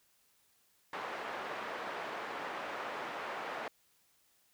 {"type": "band-pass noise", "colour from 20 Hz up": "pink", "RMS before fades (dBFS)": -41, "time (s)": [0.93, 3.68], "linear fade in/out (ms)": 2, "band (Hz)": [550, 1800], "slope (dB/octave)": 12, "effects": ["white hiss -71 dBFS RMS until 4.53 s"]}